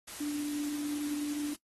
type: tone in noise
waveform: sine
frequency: 293.7 Hz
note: D4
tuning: in tune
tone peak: -31 dBFS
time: 0.2-1.54 s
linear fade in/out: 10 ms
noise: white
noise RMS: -44 dBFS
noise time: 0.07-1.56 s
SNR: +10 dB
effects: noise-tail reverb RT60 0.1 s tail -20 dB re dry + AAC 32 kbps